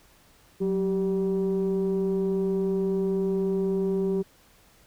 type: tone pair together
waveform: sine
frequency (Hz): 185 / 388.2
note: F#3 / G4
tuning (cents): 0 / -17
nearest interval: octave + minor second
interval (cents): 1283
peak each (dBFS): -25 / -23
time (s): 0.6-4.23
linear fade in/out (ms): 20
effects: tanh soft clip ceiling -19 dBFS + pink hiss -58 dBFS RMS until 4.86 s